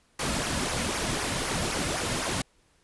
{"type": "noise with flanger", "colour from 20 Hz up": "pink", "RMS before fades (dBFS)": -29, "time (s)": [0.19, 2.42], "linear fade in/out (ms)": 5, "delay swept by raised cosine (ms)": [0.24, 2.64], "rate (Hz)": 3.9, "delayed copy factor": -0.55, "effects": ["pink hiss -65 dBFS RMS until 2.83 s", "resampled to 24000 Hz"]}